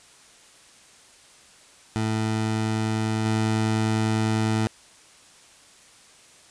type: tone with level steps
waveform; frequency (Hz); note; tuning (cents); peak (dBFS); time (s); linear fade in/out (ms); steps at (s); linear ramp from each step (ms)
20% pulse; 110; A2; 0; -18 / -16; 1.96-4.67; 0; 3.25; 5
effects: white hiss -52 dBFS RMS until 6.5 s + resampled to 22050 Hz